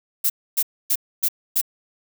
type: noise bursts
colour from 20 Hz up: violet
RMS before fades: -19 dBFS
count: 5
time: 0.24-1.615 s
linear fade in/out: 10 ms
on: 59 ms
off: 270 ms
effects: none